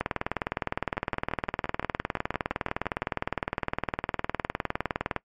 two click trains, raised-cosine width 0.5 ms, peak -11 / -18 dBFS, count 102 / 13, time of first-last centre 0.01-5.163 / 0.97-3.028 s, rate 19.6 / 5.83 Hz, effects noise-tail reverb RT60 0.1 s tail -21 dB re dry + MP3 64 kbps

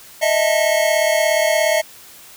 square tone cluster, 620 / 657 / 888 / 2171 Hz, D#5 / E5 / A5 / C#7, -6 / -6 / +16 / -37 cents, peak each -18 / -19 / -27 / -24 dBFS, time 0.21-1.82 s, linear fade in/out 20 ms, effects white hiss -42 dBFS RMS until 2.36 s

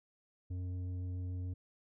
sine tone with tanh clipping, 90.7 Hz, F#2, 34 cents flat, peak -38 dBFS, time 0.5-1.54 s, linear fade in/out 10 ms, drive 8 dB, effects none

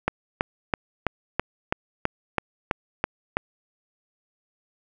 click train, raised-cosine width 0.5 ms, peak -6 dBFS, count 11, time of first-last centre 0.08-3.369 s, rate 3.04 Hz, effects none

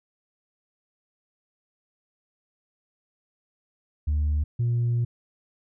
sine tone pair in turn, 75 / 119.06 Hz, D2 / A#2, +37 / +37 cents, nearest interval minor sixth, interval 800 cents, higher second, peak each -19 dBFS, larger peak neither, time 4.07-4.44 / 4.59-5.05 s, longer second, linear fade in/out 10 ms, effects tanh soft clip ceiling -19 dBFS

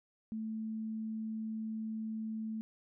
sine tone, 220 Hz, A3, in tune, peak -36 dBFS, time 0.32-2.61 s, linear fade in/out 0 ms, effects none

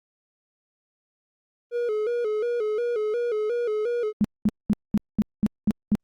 triangle tone with vibrato, 451.9 Hz, A4, 46 cents sharp, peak -21 dBFS, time 1.71-4.13 s, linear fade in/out 50 ms, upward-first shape square, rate 2.8 Hz, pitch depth 100 cents each way
sine tone bursts, 209.5 Hz, G#3, 15 cents sharp, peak -16 dBFS, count 8, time 4.21-5.952 s, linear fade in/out 0 ms, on 34 ms, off 210 ms
effects Opus 32 kbps

